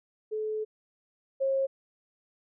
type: tone pair in turn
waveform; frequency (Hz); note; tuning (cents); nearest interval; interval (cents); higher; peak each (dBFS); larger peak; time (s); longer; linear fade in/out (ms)
sine; 431.5 / 539.3; A4 / C#5; -34 / -48; major third; 386; second; -29 / -24; second; 0.31-0.65 / 1.4-1.67; first; 20
effects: none

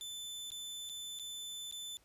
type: tone with dropouts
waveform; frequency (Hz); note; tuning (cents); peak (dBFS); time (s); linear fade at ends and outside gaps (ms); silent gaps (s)
sawtooth; 3520; A7; 0; -39; 0.01-1.97; 0; 0.504-0.518 / 0.891-0.896 / 1.189-1.196 / 1.712-1.724
effects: pink hiss -69 dBFS RMS until 2.04 s + resampled to 32000 Hz

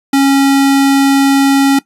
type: tone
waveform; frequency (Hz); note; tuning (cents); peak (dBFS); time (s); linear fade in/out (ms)
square; 275; C#4; -14; -7; 0.13-1.79; 5
effects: noise-tail reverb RT60 0.1 s tail -18 dB re dry + resampled to 32000 Hz

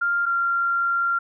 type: tone pair in turn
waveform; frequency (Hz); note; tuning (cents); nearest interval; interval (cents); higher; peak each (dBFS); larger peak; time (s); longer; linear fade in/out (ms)
sine; 1396.9 / 1382.5; F6 / F6; 0 / -18; unison; 18; first; -19 / -19; neither; 0.01-0.26 / 0.26-1.19; second; 10
effects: none

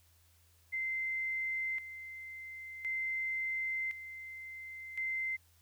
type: tone with tremolo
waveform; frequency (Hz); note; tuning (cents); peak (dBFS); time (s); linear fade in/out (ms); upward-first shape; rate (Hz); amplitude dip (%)
sine; 2077; C7; -13; -33; 0.72-5.37; 20; square; 0.47; 70
effects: added 84 Hz sine -66 dBFS peak until 5.61 s + white hiss -69 dBFS RMS until 5.61 s

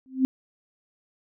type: tone with exponential growth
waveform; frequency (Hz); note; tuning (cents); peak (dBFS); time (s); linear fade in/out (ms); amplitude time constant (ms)
sine; 261.6; C4; 0; -14; 0.06-0.25; 0; 40
effects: none

